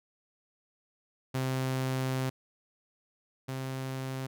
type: tone pair in turn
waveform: sawtooth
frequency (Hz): 130.81 / 132.02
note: C3 / C3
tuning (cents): 0 / +16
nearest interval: unison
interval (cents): 16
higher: second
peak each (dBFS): -25 / -30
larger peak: first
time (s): 1.34-2.3 / 3.48-4.27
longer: first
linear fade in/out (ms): 10
effects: none